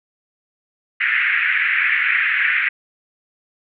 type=band-pass noise; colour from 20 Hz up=pink; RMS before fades=-18 dBFS; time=1-2.69 s; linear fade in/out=10 ms; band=1600 to 2400 Hz; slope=48 dB/octave; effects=none